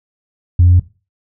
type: tone with pitch steps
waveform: sine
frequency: 87.9 / 88.61 / 89.33 Hz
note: F2 / F2 / F2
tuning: +12 / +26 / +40 cents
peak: -4 dBFS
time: 0.59-0.797 s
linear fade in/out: 5 ms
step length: 69 ms
effects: noise-tail reverb RT60 0.3 s tail -18 dB re dry + tanh soft clip ceiling -2 dBFS